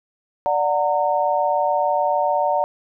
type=chord; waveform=sine; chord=D augmented; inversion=none; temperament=just; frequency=587.3 / 734.2 / 917.7 Hz; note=D5 / F#5 / A#5; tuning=0 / -14 / -27 cents; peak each=-21 dBFS; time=0.46-2.64 s; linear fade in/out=0 ms; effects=none